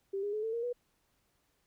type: tone with pitch steps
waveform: sine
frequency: 392 / 409.4 / 427.5 / 446.4 / 466.2 / 486.8 Hz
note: G4 / G#4 / A4 / A4 / A#4 / B4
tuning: 0 / -25 / -50 / +25 / 0 / -25 cents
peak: -32 dBFS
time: 0.13-0.73 s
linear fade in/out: 10 ms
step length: 100 ms
effects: pink hiss -75 dBFS RMS until 1.66 s